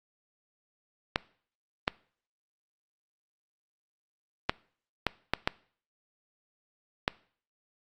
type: clicks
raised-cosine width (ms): 0.3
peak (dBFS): -8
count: 7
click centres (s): 1.159 / 1.879 / 4.495 / 5.067 / 5.336 / 5.475 / 7.079
effects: noise-tail reverb RT60 0.5 s tail -22 dB re dry + Opus 48 kbps